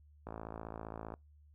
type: click train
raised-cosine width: 1 ms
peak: -29 dBFS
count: 49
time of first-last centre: 0.27-1.14 s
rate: 55.2 Hz
effects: noise-tail reverb RT60 0.2 s tail -26 dB re dry + added 74 Hz sine -59 dBFS peak until 1.54 s